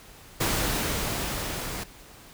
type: noise with level ramp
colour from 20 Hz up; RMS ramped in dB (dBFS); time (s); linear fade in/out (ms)
pink; -25 to -34; 0.4-1.84; 10
effects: pink hiss -49 dBFS RMS until 2.33 s